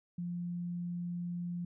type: tone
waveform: sine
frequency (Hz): 174.61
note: F3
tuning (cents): 0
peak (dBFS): -35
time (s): 0.18-1.65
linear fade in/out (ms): 5
effects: none